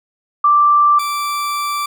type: tone pair in turn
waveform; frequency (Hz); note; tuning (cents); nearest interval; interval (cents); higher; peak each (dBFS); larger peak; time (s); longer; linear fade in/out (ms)
sine / 40% pulse; 1174.7 / 1168.1; D6 / D6; 0 / -10; unison; 10; first; -8 / -17; first; 0.44-0.99 / 0.99-1.86; second; 5
effects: none